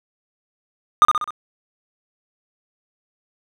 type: tone with echo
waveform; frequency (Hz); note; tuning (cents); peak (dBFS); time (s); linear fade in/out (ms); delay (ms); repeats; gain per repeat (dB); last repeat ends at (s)
triangle; 1219; D#6; -36; -5; 1.02-1.05; 0; 64; 4; -5; 1.306
effects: none